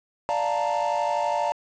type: chord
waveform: triangle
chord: Bb major seventh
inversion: first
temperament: equal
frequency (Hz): 587.3 / 698.5 / 880 / 932.3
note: D5 / F5 / A5 / Bb5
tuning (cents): 0 / 0 / 0 / 0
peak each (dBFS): -26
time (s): 0.29-1.52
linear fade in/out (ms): 0
effects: resampled to 16000 Hz + 7-bit